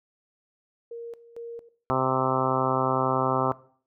sine tone with tremolo, 467.2 Hz, A#4, 4 cents sharp, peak -34 dBFS, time 0.91-1.69 s, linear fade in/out 5 ms, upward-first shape square, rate 2.2 Hz, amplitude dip 80%
harmonic tone, 130.8 Hz, C3, in tune, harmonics 1 / 2 / 3 / 4 / 5 / 6 / 7 / 8 / 9 / 10, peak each -31 / -31 / -31 / -31 / -31 / -31 / -31 / -31 / -31 / -31 dBFS, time 1.9-3.52 s, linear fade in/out 0 ms
effects noise-tail reverb RT60 0.5 s tail -19 dB re dry

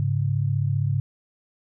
sine tone pair together, 103.83 / 139.19 Hz, G#2 / C#3, 0 / +7 cents, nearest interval perfect fourth, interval 507 cents, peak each -23 dBFS, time 0-1 s, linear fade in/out 0 ms, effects none

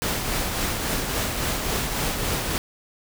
pink noise with tremolo, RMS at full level -24 dBFS, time 0.02-2.58 s, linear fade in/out 0 ms, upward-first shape triangle, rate 3.6 Hz, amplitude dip 40%, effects none

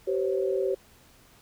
sine tone cluster, 384.1 / 506 / 545 Hz, G4 / B4 / C#5, -35 / +42 / -29 cents, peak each -26 / -31 / -30 dBFS, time 0.07-0.75 s, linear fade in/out 10 ms, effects pink hiss -57 dBFS RMS until 1.41 s

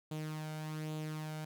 sawtooth tone with flanger, 154.9 Hz, D#3, 7 cents flat, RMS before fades -41 dBFS, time 0.11-1.45 s, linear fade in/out 5 ms, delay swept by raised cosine 0.27 to 1.37 ms, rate 1.2 Hz, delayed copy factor +0.5, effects none

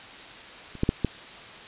clicks, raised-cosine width 3 ms, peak -28 / -9 / -7 / -9 dBFS, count 4, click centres 0.753 / 0.834 / 0.891 / 1.047 s, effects white hiss -43 dBFS RMS until 1.67 s + resampled to 8000 Hz

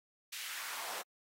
pink noise with high-pass filter sweep, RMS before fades -43 dBFS, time 0.32-1.02 s, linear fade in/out 10 ms, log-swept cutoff 2700 to 600 Hz, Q 1.4, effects AAC 48 kbps

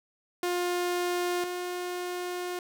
sawtooth tone pair in turn, 354.5 / 357.6 Hz, F4 / F4, +26 / +41 cents, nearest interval unison, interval 15 cents, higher second, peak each -23 / -28 dBFS, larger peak first, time 0.43-1.44 / 1.44-2.59 s, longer second, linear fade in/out 2 ms, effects none

